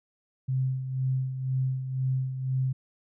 sine tone with tremolo, 130.81 Hz, C3, in tune, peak -23 dBFS, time 0.48-2.73 s, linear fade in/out 10 ms, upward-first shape sine, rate 2 Hz, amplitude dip 60%, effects none

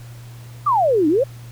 sine exponential two-way sweep, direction down then up, 1244.5 to 289.1 to 586 Hz, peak -13 dBFS, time 0.66-1.24 s, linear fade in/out 10 ms, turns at 1.08 s, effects added 119 Hz sine -35 dBFS peak until 1.51 s + pink hiss -47 dBFS RMS until 1.51 s

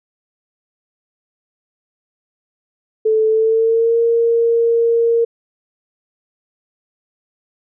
sine tone with pitch glide, 437.8 to 463.8 Hz, A4 to A#4, -9 to -9 cents, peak -11 dBFS, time 3.05-5.25 s, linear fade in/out 10 ms, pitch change +100 cents, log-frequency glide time 3.28-3.98 s, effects none

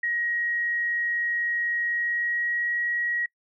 sine tone with pitch glide, 1892 to 1905.2 Hz, A#6 to A#6, +25 to +37 cents, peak -24 dBFS, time 0.03-3.26 s, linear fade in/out 5 ms, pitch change +12 cents, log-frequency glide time 1.86-2.8 s, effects noise-tail reverb RT60 0.1 s tail -25 dB re dry

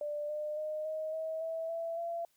sine tone with pitch steps, 591 / 602.7 / 614.7 / 626.9 / 639.3 / 652 / 664.9 / 678.1 Hz, D5 / D5 / D#5 / D#5 / D#5 / E5 / E5 / E5, +11 / +45 / -21 / +13 / +47 / -19 / +15 / +49 cents, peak -34 dBFS, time 0.01-2.25 s, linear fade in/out 2 ms, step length 280 ms, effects white hiss -73 dBFS RMS until 2.36 s

